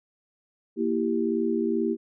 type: chord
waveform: sine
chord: E diminished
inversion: second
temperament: equal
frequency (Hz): 233.1 / 329.6 / 392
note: Bb3 / E4 / G4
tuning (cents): 0 / 0 / 0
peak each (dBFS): -27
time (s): 0.76-1.97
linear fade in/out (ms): 50
effects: none